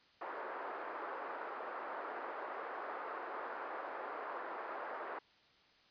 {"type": "band-pass noise", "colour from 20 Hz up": "white", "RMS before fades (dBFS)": -44, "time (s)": [0.21, 5.19], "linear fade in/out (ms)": 5, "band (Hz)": [380, 1400], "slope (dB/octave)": 24, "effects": ["white hiss -67 dBFS RMS until 5.9 s", "resampled to 11025 Hz"]}